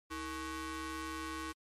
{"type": "ring-modulated tone", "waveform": "sawtooth", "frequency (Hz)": 392, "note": "G4", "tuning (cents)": 0, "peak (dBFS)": -32, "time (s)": [0.1, 1.53], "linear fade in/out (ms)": 20, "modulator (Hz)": 713, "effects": ["low-pass 12000 Hz 12 dB/octave", "MP3 64 kbps"]}